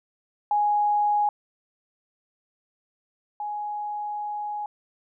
sine tone pair in turn, 830.6 / 834.1 Hz, G#5 / G#5, 0 / +7 cents, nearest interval unison, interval 7 cents, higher second, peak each -19 / -28 dBFS, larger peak first, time 0.51-1.29 / 3.4-4.66 s, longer second, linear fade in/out 2 ms, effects none

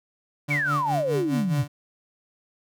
35% pulse tone with tremolo, 145.6 Hz, D3, 15 cents flat, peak -23 dBFS, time 0.48-1.68 s, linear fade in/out 10 ms, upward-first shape sine, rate 4.8 Hz, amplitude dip 80%
sine exponential sweep, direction down, 2350 to 118.3 Hz, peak -22 dBFS, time 0.5-1.64 s, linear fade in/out 10 ms
effects none

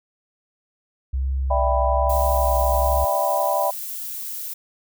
sine tone with vibrato, 65.41 Hz, C2, in tune, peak -20 dBFS, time 1.13-3.05 s, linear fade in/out 10 ms, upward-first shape sine, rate 1.2 Hz, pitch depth 38 cents each way
sine chord, E minor seventh, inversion third, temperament equal, 587.3 / 659.3 / 784 / 987.8 Hz, D5 / E5 / G5 / B5, 0 / 0 / 0 / 0 cents, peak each -24 dBFS, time 1.5-3.71 s, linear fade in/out 10 ms
violet noise, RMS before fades -31 dBFS, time 2.09-4.54 s, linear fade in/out 10 ms
effects none

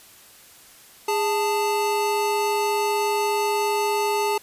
square tone pair together, 411.8 / 881.7 Hz, G#4 / A5, -15 / +3 cents, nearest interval octave + minor second, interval 1318 cents, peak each -24 dBFS, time 1.08-4.38 s, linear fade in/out 5 ms, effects white hiss -49 dBFS RMS until 4.42 s + resampled to 32000 Hz

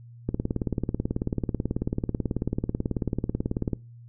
click train, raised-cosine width 3 ms, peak -13 dBFS, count 64, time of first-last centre 0.29-3.733 s, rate 18.3 Hz, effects noise-tail reverb RT60 0.3 s tail -22 dB re dry + added 118 Hz sine -44 dBFS peak until 4.08 s

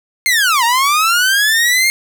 sawtooth linear two-way sweep, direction down then up, 2146 to 909 to 2146 Hz, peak -7 dBFS, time 0.26-1.9 s, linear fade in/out 0 ms, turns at 0.64 s, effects none

